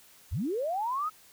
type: linear sweep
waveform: sine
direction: up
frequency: 51.2 to 1300 Hz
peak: -28 dBFS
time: 0.31-1.1 s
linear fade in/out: 20 ms
effects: white hiss -57 dBFS RMS until 1.32 s